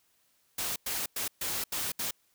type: noise bursts at uneven times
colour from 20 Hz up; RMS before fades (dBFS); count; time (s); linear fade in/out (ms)
white; -33; 6; 0.58-0.76 / 0.86-1.06 / 1.16-1.28 / 1.41-1.64 / 1.72-1.92 / 1.99-2.11; 5
effects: white hiss -70 dBFS RMS until 2.34 s